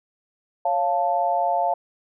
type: chord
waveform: sine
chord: Db augmented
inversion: none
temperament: equal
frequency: 554.4 / 698.5 / 880 Hz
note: Db5 / F5 / A5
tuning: 0 / 0 / 0 cents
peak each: -27 / -21 / -24 dBFS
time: 0.65-1.74 s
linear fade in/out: 5 ms
effects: none